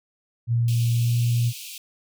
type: tone with pitch glide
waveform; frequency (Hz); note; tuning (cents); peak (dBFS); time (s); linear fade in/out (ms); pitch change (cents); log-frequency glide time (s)
sine; 117.7 to 119.14; A#2 to A#2; +17 to +38; -18; 0.47-1.53; 50; +21; 0.92-1.13
type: high-pass noise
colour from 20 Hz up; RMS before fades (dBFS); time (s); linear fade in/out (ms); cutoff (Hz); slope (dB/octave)
pink; -38; 0.68-1.78; 2; 2400; 96
effects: none